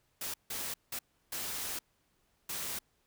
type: noise bursts at uneven times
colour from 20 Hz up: white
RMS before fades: -38 dBFS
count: 5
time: 0.21-0.34 / 0.5-0.74 / 0.92-0.99 / 1.32-1.79 / 2.49-2.79 s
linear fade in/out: 5 ms
effects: pink hiss -74 dBFS RMS until 3.06 s